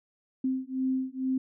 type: beating tone pair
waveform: sine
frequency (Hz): 260 / 262.2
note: C4 / C4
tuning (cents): -11 / +4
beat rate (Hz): 2.2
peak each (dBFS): -30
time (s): 0.44-1.38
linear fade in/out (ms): 5
effects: none